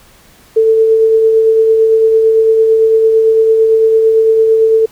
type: tone with tremolo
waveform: sine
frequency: 444.6 Hz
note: A4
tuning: 18 cents sharp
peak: -4 dBFS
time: 0.56-4.86 s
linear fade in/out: 10 ms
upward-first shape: triangle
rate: 8.9 Hz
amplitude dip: 35%
effects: pink hiss -44 dBFS RMS until 4.91 s